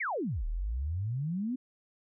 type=exponential two-way sweep; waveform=sine; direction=down then up; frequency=2376 to 36 to 264.8 Hz; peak=-30 dBFS; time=0-1.56 s; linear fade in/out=10 ms; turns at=0.46 s; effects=none